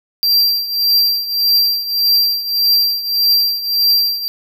square tone with tremolo, 4722 Hz, D8, 9 cents sharp, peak -9 dBFS, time 0.23-4.28 s, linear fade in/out 0 ms, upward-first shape triangle, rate 1.7 Hz, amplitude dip 80%, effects none

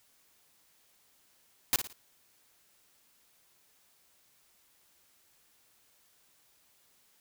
white noise with echo, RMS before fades -25 dBFS, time 1.73-1.76 s, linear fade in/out 0 ms, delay 56 ms, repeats 3, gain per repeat -9 dB, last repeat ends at 1.928 s, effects white hiss -67 dBFS RMS until 7.2 s

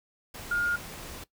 sine tone in noise, 1420 Hz, F6, 28 cents sharp, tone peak -24 dBFS, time 0.51-0.76 s, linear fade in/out 5 ms, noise pink, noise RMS -42 dBFS, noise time 0.34-1.24 s, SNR +15 dB, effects noise-tail reverb RT60 0.1 s tail -17 dB re dry

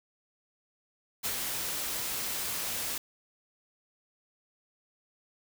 white noise with ADSR envelope, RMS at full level -31 dBFS, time 1.23-2.98 s, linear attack 23 ms, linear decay 71 ms, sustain -3 dB, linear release 4 ms, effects none

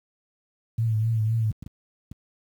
sine tone with vibrato, 111.4 Hz, A2, 22 cents sharp, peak -20 dBFS, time 0.78-1.51 s, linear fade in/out 5 ms, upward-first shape triangle, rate 3.9 Hz, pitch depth 61 cents each way
clicks, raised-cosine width 5 ms, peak -24 dBFS, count 4, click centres 1.513 / 1.626 / 1.664 / 2.115 s
effects high-pass 60 Hz 12 dB/octave + 9-bit

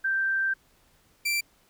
sine / sawtooth tone pair in turn, 1568 / 2349 Hz, G6 / D7, 0 / 0 cents, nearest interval perfect fifth, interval 700 cents, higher second, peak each -23 / -21 dBFS, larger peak second, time 0.04-0.54 / 1.25-1.41 s, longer first, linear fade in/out 10 ms, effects pink hiss -63 dBFS RMS until 1.69 s

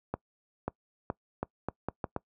accelerating click train, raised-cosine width 1 ms, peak -17 dBFS, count 8, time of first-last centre 0.14-2.163 s, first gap 540 ms, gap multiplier 0.78, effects noise-tail reverb RT60 0.1 s tail -23 dB re dry + high-pass 60 Hz 12 dB/octave

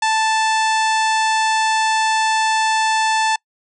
harmonic tone, 880 Hz, A5, in tune, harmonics 1 / 2 / 3 / 4 / 5 / 6 / 7 / 8 / 9 / 10, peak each -16 / -22 / -26 / -28 / -30 / -32 / -33 / -34 / -35 / -36 dBFS, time 0.02-3.36 s, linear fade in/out 5 ms, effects noise-tail reverb RT60 0.1 s tail -26 dB re dry

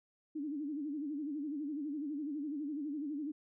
sine tone with vibrato, 293.7 Hz, D4, in tune, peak -36 dBFS, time 0.35-3.32 s, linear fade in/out 10 ms, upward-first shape sine, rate 12 Hz, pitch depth 120 cents each way, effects none

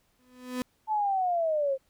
35% pulse tone with exponential growth, 251.2 Hz, B3, 30 cents sharp, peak -25 dBFS, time 0.19-0.62 s, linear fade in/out 0 ms, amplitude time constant 92 ms
sine linear sweep, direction down, 880 to 523.3 Hz, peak -24 dBFS, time 0.87-1.78 s, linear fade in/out 50 ms
effects pink hiss -70 dBFS RMS until 1.89 s

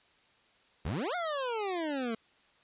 25% pulse exponential two-way sweep, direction up then down, 63.9 to 733 to 219.2 Hz, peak -28 dBFS, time 0.85-2.15 s, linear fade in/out 5 ms, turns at 1.15 s, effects white hiss -65 dBFS RMS until 2.63 s + resampled to 8000 Hz

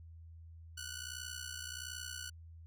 10% pulse ring-modulated tone, 1479 Hz, F#6, 1 cent flat, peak -31 dBFS, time 0.77-2.3 s, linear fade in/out 10 ms, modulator 30.7 Hz, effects added 82 Hz sine -50 dBFS peak until 2.66 s + MP3 96 kbps

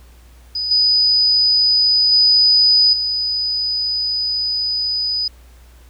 sine tone with level steps, 4978 Hz, D#8, in tune, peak -19 / -11 / -9 / -17 dBFS, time 0.55-5.28 s, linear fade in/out 5 ms, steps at 0.71 / 2.12 / 2.93 s, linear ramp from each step 2 ms, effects added 60 Hz sine -42 dBFS peak until 5.89 s + pink hiss -52 dBFS RMS until 5.89 s

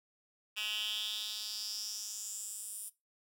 10% pulse tone with high-pass filter sweep, 212.3 Hz, G#3, 38 cents sharp, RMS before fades -40 dBFS, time 0.56-2.9 s, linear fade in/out 20 ms, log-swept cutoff 2600 to 10000 Hz, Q 4.4, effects noise-tail reverb RT60 0.2 s tail -17 dB re dry

